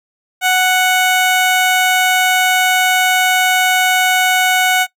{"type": "tone", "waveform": "15% pulse", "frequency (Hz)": 740, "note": "F#5", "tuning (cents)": 0, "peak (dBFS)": -4, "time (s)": [0.41, 4.87], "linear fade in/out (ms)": 50, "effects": ["noise-tail reverb RT60 0.1 s tail -20 dB re dry"]}